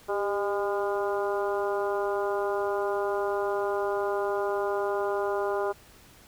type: harmonic tone with a mistuned harmonic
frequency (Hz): 203.3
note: G#3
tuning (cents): -37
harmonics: 2 / 3 / 4 / 5 / 6 / 7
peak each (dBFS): -28 / -32 / -34 / -36 / -38 / -39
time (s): 0.08-5.73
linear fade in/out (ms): 20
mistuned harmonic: 2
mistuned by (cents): -35
effects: pink hiss -54 dBFS RMS until 6.27 s